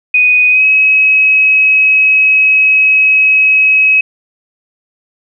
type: tone with pitch glide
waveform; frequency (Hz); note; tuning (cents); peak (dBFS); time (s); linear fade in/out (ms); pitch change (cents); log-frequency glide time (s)
sine; 2489 to 2555; D#7 to D#7; 0 to +45; -5; 0.14-4.01; 5; +45; 0.5-0.64
effects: none